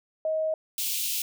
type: tone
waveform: sine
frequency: 631 Hz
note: D#5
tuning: 24 cents sharp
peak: -24 dBFS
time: 0.25-0.54 s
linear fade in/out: 2 ms
type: high-pass noise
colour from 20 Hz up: white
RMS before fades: -29 dBFS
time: 0.78-1.22 s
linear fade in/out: 2 ms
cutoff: 2500 Hz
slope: 48 dB/octave
effects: none